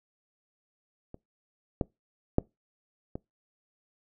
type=clicks; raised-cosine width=2 ms; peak=-29 / -13 / -8 / -22 dBFS; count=4; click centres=1.144 / 1.812 / 2.384 / 3.155 s; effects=noise-tail reverb RT60 0.2 s tail -24 dB re dry